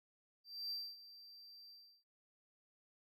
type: tone with ADSR envelope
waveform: triangle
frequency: 4695 Hz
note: D8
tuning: 1 cent flat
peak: -38 dBFS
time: 0.44-2.04 s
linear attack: 270 ms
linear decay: 250 ms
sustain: -16 dB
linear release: 340 ms
effects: none